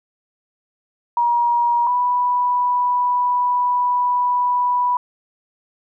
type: tone pair in turn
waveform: sine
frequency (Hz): 952 / 983.9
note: A#5 / B5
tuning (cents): +36 / -7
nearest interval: minor second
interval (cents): 57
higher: second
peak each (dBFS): -14 / -15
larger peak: first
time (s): 1.17-1.87 / 1.87-4.97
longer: second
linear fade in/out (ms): 2
effects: none